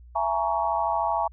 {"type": "chord", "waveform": "sine", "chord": "A# half-diminished seventh", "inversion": "second", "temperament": "just", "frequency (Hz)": [671.3, 839.1, 932.3, 1118.8], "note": ["E5", "G#5", "A#5", "C#6"], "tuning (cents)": [31, 18, 0, 16], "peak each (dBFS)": [-28, -27, -27, -30], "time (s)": [0.15, 1.28], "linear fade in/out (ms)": 10, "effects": ["added 60 Hz sine -45 dBFS peak until 1.32 s"]}